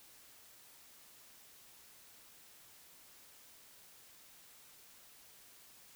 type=silence; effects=white hiss -60 dBFS RMS until 5.95 s